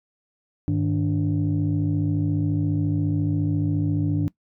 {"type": "tone cluster", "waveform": "sine", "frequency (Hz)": [100.1, 154.5, 291.9], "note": ["G2", "D#3", "D4"], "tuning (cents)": [37, -12, -10], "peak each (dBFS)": -23, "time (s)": [0.68, 4.28], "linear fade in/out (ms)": 0, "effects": ["noise-tail reverb RT60 0.1 s tail -20 dB re dry", "tanh soft clip ceiling -14 dBFS"]}